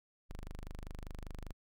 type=tone; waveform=sawtooth; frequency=25.07 Hz; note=G0; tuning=40 cents sharp; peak=-39 dBFS; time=0.29-1.53 s; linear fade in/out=20 ms; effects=none